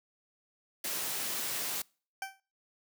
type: noise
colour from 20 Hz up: white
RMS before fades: -35 dBFS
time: 0.84-1.82 s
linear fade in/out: 5 ms
type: tone with exponential decay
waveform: 20% pulse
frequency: 776 Hz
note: G5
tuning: 18 cents flat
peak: -27 dBFS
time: 2.22-2.4 s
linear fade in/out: 2 ms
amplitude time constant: 38 ms
effects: noise-tail reverb RT60 0.4 s tail -26 dB re dry + high-pass 150 Hz 12 dB/octave